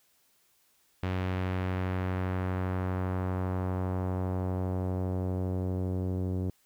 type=tone with low-pass filter sweep; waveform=sawtooth; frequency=92.5 Hz; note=F#2; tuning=in tune; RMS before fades=-31 dBFS; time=1.03-6.5 s; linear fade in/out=0 ms; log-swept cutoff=2800 to 390 Hz; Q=1.1; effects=white hiss -68 dBFS RMS until 6.65 s